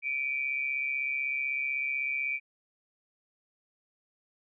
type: tone pair together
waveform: sine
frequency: 2315 / 2451 Hz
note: D7 / D#7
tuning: -25 / -27 cents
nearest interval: minor second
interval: 98 cents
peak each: -30 / -34 dBFS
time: 0.02-2.4 s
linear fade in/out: 50 ms
effects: none